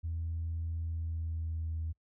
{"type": "tone with pitch glide", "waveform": "sine", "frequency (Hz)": [82.41, 80.57], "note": ["E2", "E2"], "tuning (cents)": [0, -39], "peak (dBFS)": -32, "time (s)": [0.03, 1.93], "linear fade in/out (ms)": 20, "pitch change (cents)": -39, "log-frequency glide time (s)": [0.77, 1.8], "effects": ["noise-tail reverb RT60 0.1 s tail -25 dB re dry", "tanh soft clip ceiling -29 dBFS"]}